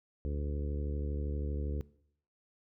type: harmonic tone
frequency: 72.6 Hz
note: D2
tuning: 19 cents flat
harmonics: 1 / 2 / 3 / 4 / 5 / 6 / 7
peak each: -33 / -42 / -46 / -45 / -48 / -46 / -50 dBFS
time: 0.25-1.81 s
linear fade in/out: 0 ms
effects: noise-tail reverb RT60 0.7 s tail -21 dB re dry